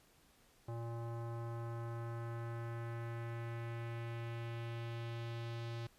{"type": "tone with low-pass filter sweep", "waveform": "square", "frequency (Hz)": 116.54, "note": "A#2", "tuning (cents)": 0, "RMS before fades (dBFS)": -43, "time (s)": [0.68, 5.87], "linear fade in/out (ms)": 5, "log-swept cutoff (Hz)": [890, 4200], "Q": 1.6, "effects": ["pink hiss -68 dBFS RMS until 5.98 s", "resampled to 32000 Hz"]}